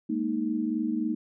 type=chord; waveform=sine; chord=Ab suspended second; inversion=none; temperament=equal with one note detuned; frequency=209.5 / 233.1 / 311.1 Hz; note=Ab3 / Bb3 / Eb4; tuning=+15 / 0 / 0 cents; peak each=-33 / -29 / -29 dBFS; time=0.09-1.15 s; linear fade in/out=10 ms; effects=none